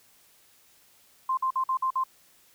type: tone bursts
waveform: sine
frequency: 1046.5 Hz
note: C6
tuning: in tune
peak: -23 dBFS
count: 6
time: 1.29-2.038 s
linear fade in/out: 5 ms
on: 83 ms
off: 50 ms
effects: white hiss -60 dBFS RMS until 2.54 s